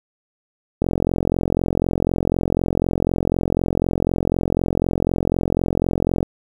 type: click train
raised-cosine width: 2 ms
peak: -5 dBFS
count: 239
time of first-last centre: 0.82-6.229 s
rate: 44 Hz
effects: 7-bit